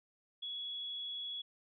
sine tone, 3367 Hz, G#7, 23 cents sharp, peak -39 dBFS, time 0.42-1.42 s, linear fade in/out 10 ms, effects none

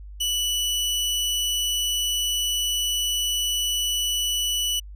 sawtooth tone, 2960 Hz, F#7, in tune, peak -19 dBFS, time 0.2-4.8 s, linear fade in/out 10 ms, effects added 50 Hz sine -37 dBFS peak until 4.95 s + resampled to 32000 Hz

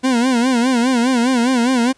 40% pulse tone with vibrato, 247.4 Hz, B3, 3 cents sharp, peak -12 dBFS, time 0.03-1.93 s, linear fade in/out 20 ms, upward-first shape sine, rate 4.9 Hz, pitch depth 120 cents each way, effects pink hiss -55 dBFS RMS until 1.97 s + resampled to 22050 Hz

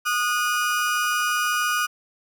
35% pulse tone pair together, 1230.9 / 1457 Hz, D#6 / F#6, -19 / -27 cents, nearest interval minor third, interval 292 cents, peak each -22 dBFS, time 0.05-1.87 s, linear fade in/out 20 ms, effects none

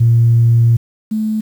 sine tone pair in turn, 116.54 / 216.8 Hz, A#2 / A3, 0 / -25 cents, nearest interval major seventh, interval 1075 cents, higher second, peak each -6 / -14 dBFS, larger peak first, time 0-0.77 / 1.11-1.41 s, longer first, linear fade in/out 10 ms, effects tanh soft clip ceiling -2 dBFS + 7-bit

